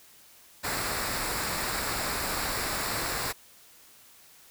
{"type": "noise with comb filter", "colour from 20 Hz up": "pink", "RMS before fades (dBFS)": -31, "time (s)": [0.63, 3.33], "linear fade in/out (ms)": 20, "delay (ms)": 0.32, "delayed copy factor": -0.55, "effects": ["white hiss -55 dBFS RMS until 4.5 s"]}